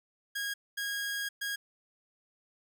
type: tone bursts at uneven times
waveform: sawtooth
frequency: 1638 Hz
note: G#6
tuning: 24 cents flat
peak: -29 dBFS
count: 3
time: 0.35-0.54 / 0.77-1.29 / 1.41-1.56 s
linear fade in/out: 10 ms
effects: none

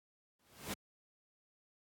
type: noise with exponential growth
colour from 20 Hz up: pink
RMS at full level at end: -37 dBFS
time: 0.39-0.74 s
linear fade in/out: 5 ms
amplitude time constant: 74 ms
effects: high-pass 100 Hz 12 dB/octave + AAC 64 kbps

